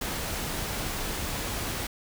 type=noise; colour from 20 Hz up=pink; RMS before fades=-32 dBFS; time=0.01-1.87 s; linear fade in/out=5 ms; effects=none